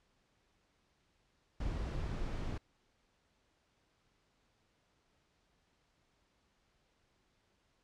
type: noise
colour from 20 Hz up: brown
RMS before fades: -38 dBFS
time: 1.6-2.58 s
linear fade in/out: 5 ms
effects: pink hiss -75 dBFS RMS until 7.83 s + low-pass 6000 Hz 12 dB/octave